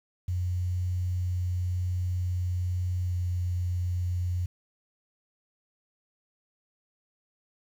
sine tone with pitch glide, 90.1 to 89.22 Hz, F#2 to F2, -45 to +38 cents, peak -26 dBFS, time 0.28-4.46 s, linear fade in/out 5 ms, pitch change -17 cents, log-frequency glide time 3.05-3.11 s, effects 9-bit

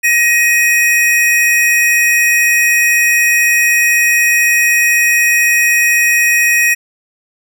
square tone pair together, 1889 / 2505 Hz, A#6 / D#7, +22 / +11 cents, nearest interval perfect fourth, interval 489 cents, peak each -12 dBFS, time 0.03-6.75 s, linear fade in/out 20 ms, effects none

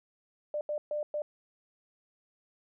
sine tone bursts at uneven times, 596 Hz, D5, 25 cents sharp, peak -30 dBFS, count 4, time 0.54-0.61 / 0.69-0.78 / 0.91-1.03 / 1.14-1.22 s, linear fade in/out 2 ms, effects none

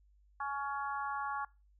harmonic tone, 280 Hz, C#4, 18 cents sharp, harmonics 3 / 4 / 5 / 6, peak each -39 / -38 / -43 / -46 dBFS, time 0.4-1.45 s, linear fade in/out 5 ms, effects noise-tail reverb RT60 0.3 s tail -24 dB re dry + added 50 Hz sine -63 dBFS peak until 1.79 s

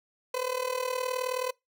30% pulse tone with amplitude modulation, 507 Hz, B4, 45 cents sharp, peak -23 dBFS, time 0.34-1.51 s, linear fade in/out 5 ms, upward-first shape sine, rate 39.1 Hz, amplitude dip 80%, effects noise-tail reverb RT60 0.2 s tail -25 dB re dry

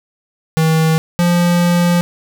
square tone pair in turn, 160 / 174.32 Hz, D#3 / F3, +49 / -3 cents, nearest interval minor second, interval 148 cents, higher second, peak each -11 / -11 dBFS, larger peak neither, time 0.57-0.98 / 1.19-2.01 s, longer second, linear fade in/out 0 ms, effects none

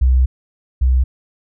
sine tone pair in turn, 63.8 / 63.8 Hz, C2 / C2, -43 / -43 cents, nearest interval unison, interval 0 cents, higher neither, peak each -9 / -10 dBFS, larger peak first, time 0.01-0.26 / 0.81-1.04 s, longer first, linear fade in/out 10 ms, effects none

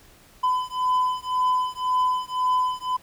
triangle beating tone pair, 1008 / 1009.9 Hz, B5 / B5, +35 / +38 cents, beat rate 1.9 Hz, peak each -22 / -22 dBFS, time 0.43-2.97 s, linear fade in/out 10 ms, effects pink hiss -53 dBFS RMS until 3.02 s

